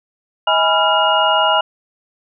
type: tone cluster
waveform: sine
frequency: 637 / 828 / 986 / 1381 / 2864 Hz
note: D#5 / G#5 / B5 / F6 / F7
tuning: +41 / -5 / -3 / -20 / +43 cents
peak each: -18 dBFS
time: 0.47-1.61 s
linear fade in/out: 5 ms
effects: none